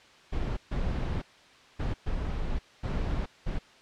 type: noise bursts at uneven times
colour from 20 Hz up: brown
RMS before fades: -30 dBFS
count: 6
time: 0.32-0.57 / 0.71-1.22 / 1.79-1.94 / 2.06-2.59 / 2.83-3.26 / 3.46-3.59 s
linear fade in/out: 10 ms
effects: white hiss -55 dBFS RMS until 3.81 s + low-pass 4000 Hz 12 dB/octave